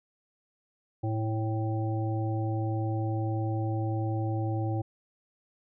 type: harmonic tone with a mistuned harmonic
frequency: 109.8 Hz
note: A2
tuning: 3 cents flat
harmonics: 1 / 3 / 5 / 7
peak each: -28 / -34 / -40 / -38 dBFS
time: 1.03-4.82 s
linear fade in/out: 10 ms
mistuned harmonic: 7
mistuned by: +24 cents
effects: none